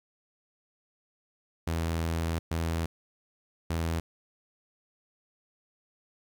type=tone bursts at uneven times; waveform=sawtooth; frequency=82.41 Hz; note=E2; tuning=in tune; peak=-24 dBFS; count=3; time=1.67-2.39 / 2.51-2.86 / 3.7-4 s; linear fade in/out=5 ms; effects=11-bit